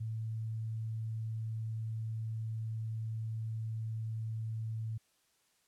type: tone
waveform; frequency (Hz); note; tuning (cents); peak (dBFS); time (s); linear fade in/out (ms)
sine; 111.3; A2; +20; -35; 0-4.98; 10
effects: white hiss -73 dBFS RMS until 5.67 s + low-pass 11000 Hz 12 dB/octave